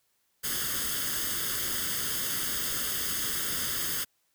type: noise with comb filter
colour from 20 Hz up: white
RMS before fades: -31 dBFS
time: 0.43-4.05 s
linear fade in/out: 20 ms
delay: 0.61 ms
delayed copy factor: +0.75
effects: white hiss -73 dBFS RMS until 4.34 s